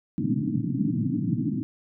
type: band-pass noise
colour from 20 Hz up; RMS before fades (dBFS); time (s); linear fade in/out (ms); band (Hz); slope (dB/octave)
white; -26; 0.18-1.63; 0; 110 to 310; 96
effects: none